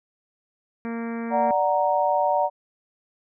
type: harmonic tone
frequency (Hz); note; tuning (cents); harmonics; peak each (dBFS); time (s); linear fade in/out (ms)
231.1; A#3; -15; 1 / 2 / 3 / 4 / 5 / 6 / 7 / 8 / 9 / 10; -28 / -35 / -41 / -42 / -44 / -45 / -45 / -46 / -49 / -47; 0.85-1.51; 0
type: chord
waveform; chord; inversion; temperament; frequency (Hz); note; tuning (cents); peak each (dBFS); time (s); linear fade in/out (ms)
sine; D augmented; none; equal; 587.3 / 740 / 932.3; D5 / F#5 / A#5; 0 / 0 / 0; -23; 1.3-2.5; 50
effects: none